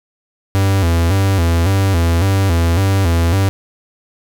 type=tone with vibrato; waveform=45% pulse; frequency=90.5 Hz; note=F#2; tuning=38 cents flat; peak=-11 dBFS; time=0.55-3.49 s; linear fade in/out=0 ms; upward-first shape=square; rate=1.8 Hz; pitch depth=130 cents each way; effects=none